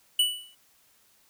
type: tone with exponential decay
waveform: square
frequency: 2960 Hz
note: F#7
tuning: in tune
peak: -18 dBFS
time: 0.19-0.55 s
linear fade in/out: 5 ms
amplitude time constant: 77 ms
effects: white hiss -63 dBFS RMS until 1.29 s